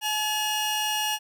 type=tone pair together; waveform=sawtooth; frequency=853.8 / 2861 Hz; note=G#5 / F7; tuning=+48 / +41 cents; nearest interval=octave + major sixth; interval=2093 cents; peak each=-24 dBFS; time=0.01-1.19 s; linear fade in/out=50 ms; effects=none